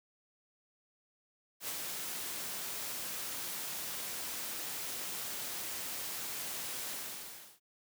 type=noise with ADSR envelope; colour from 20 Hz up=white; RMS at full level=-38 dBFS; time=1.6-7.6 s; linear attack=76 ms; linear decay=53 ms; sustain=-2 dB; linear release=700 ms; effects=high-pass 100 Hz 12 dB/octave